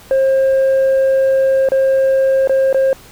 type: tone with dropouts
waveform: sine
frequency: 534 Hz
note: C5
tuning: 35 cents sharp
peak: -7 dBFS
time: 0.11-2.93 s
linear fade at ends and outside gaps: 1 ms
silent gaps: 1.688-1.719 / 2.474-2.495 / 2.728-2.745 s
effects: tanh soft clip ceiling -9 dBFS + pink hiss -41 dBFS RMS until 3.11 s